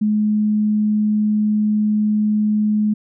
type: tone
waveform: sine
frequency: 211.8 Hz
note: G#3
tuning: 34 cents sharp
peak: -14 dBFS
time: 0.01-2.94 s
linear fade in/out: 10 ms
effects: none